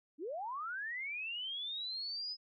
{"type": "linear sweep", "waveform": "sine", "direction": "up", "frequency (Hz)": [265.9, 5100], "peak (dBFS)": -38, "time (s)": [0.18, 2.37], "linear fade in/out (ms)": 50, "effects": []}